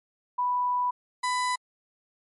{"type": "tone pair in turn", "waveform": ["sine", "35% pulse"], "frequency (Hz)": [987.8, 997], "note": ["B5", "B5"], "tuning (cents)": [0, 16], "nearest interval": "unison", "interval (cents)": 16, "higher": "second", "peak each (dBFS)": -23, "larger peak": "neither", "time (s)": [[0.38, 0.91], [1.23, 1.56]], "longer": "first", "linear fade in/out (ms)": 10, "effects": ["MP3 48 kbps"]}